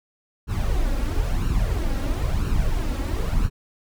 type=noise with flanger; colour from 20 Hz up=brown; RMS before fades=-22 dBFS; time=0.47-3.5 s; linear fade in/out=50 ms; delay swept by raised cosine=0.71 to 3.71 ms; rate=1 Hz; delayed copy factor=+0.65; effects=none